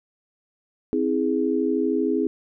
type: tone cluster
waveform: sine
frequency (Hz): 262.3 / 322.1 / 415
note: C4 / E4 / G#4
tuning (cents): +4 / -40 / -1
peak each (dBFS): -24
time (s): 0.93-2.27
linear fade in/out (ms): 0
effects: none